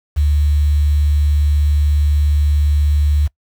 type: tone with quantisation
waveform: sine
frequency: 73.6 Hz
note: D2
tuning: 4 cents sharp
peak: -11 dBFS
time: 0.16-3.28 s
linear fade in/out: 20 ms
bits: 6
effects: noise-tail reverb RT60 0.1 s tail -23 dB re dry